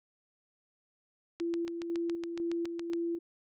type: click train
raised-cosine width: 0.2 ms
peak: -25 dBFS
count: 12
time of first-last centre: 1.4-2.934 s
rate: 7.17 Hz
type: tone with tremolo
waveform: sine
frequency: 338.5 Hz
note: E4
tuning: 46 cents sharp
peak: -30 dBFS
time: 1.4-3.19 s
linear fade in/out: 10 ms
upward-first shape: square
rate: 2 Hz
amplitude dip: 45%
effects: none